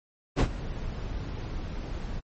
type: noise with ADSR envelope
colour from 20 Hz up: brown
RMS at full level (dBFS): -17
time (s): 0.36-2.21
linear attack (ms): 39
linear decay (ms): 74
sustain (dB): -17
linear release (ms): 33
effects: low-pass 7000 Hz 12 dB/octave + MP3 32 kbps